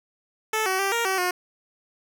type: tone with pitch steps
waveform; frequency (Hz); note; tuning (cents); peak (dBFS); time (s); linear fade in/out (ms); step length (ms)
10% pulse; 436.8 / 377.4 / 391.9 / 466.8 / 380.9 / 360; A4 / F#4 / G4 / A#4 / G4 / F#4; -13 / +34 / 0 / +2 / -50 / -47; -14; 0.53-1.31; 5; 130
effects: none